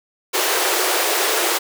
pink high-pass noise, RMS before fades -19 dBFS, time 0.33-1.59 s, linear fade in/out 20 ms, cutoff 330 Hz, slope 96 dB/octave, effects none

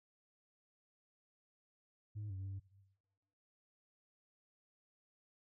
sine tone with pitch steps, 104.9 / 95.6 / 97.3 Hz, G#2 / G2 / G2, +18 / -43 / -12 cents, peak -39 dBFS, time 2.15-2.6 s, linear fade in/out 20 ms, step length 150 ms, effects noise-tail reverb RT60 1.0 s tail -19 dB re dry + tanh soft clip ceiling -40 dBFS

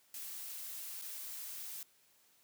blue noise with dropouts, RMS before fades -45 dBFS, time 0.14-1.83 s, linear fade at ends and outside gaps 2 ms, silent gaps 1.016-1.02 s, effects white hiss -69 dBFS RMS until 2.43 s + high-pass 100 Hz 12 dB/octave

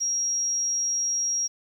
sine tone, 5640 Hz, F8, 16 cents sharp, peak -23 dBFS, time 0-1.48 s, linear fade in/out 20 ms, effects 9-bit

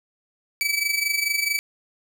sawtooth tone with amplitude modulation, 2298 Hz, D7, 38 cents flat, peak -15 dBFS, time 0.61-1.59 s, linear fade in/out 0 ms, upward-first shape sine, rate 24.6 Hz, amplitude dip 70%, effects none

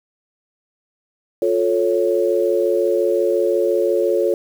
sine chord, F augmented, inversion none, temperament equal with one note detuned, 354.3 / 440 / 554.4 Hz, F4 / A4 / C#5, +25 / 0 / 0 cents, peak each -19 dBFS, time 1.42-4.34 s, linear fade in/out 2 ms, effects 7-bit

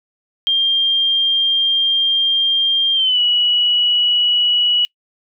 sine tone with pitch glide, 3196 to 2931 Hz, G7 to F#7, +33 to -17 cents, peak -12 dBFS, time 0.47-4.85 s, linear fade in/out 0 ms, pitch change -150 cents, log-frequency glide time 2.94-3.2 s, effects noise-tail reverb RT60 0.1 s tail -25 dB re dry

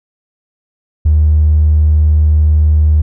triangle tone with tanh clipping, 76.5 Hz, D#2, 29 cents flat, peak -5 dBFS, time 1.05-3.02 s, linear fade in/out 10 ms, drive 1 dB, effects none

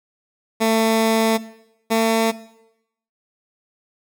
15% pulse tone pair in turn, 223.2 / 224.8 Hz, A3 / A3, +25 / +37 cents, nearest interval unison, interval 12 cents, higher second, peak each -9 dBFS, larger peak neither, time 0.6-1.38 / 1.9-2.32 s, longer first, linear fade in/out 20 ms, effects noise-tail reverb RT60 0.8 s tail -17 dB re dry

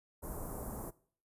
pink band-stop noise, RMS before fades -42 dBFS, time 0.22-0.91 s, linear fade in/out 20 ms, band 1100 to 9400 Hz, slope 24 dB/octave, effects noise-tail reverb RT60 0.5 s tail -20 dB re dry + resampled to 32000 Hz

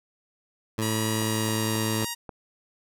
15% pulse tone, 110 Hz, A2, in tune, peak -19 dBFS, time 0.78-2.05 s, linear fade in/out 5 ms
5% pulse tone with pitch glide, 960 to 942.4 Hz, B5 to A#5, -49 to +19 cents, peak -18 dBFS, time 0.81-2.15 s, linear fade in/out 20 ms, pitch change -32 cents, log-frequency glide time 1.07-1.75 s
click train, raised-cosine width 1 ms, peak -23 dBFS, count 5, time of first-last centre 1.22-2.292 s, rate 3.73 Hz
effects none

